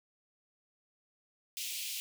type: high-pass noise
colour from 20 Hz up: pink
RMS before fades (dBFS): -39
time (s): 1.57-2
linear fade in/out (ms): 0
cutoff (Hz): 2400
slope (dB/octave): 48
effects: none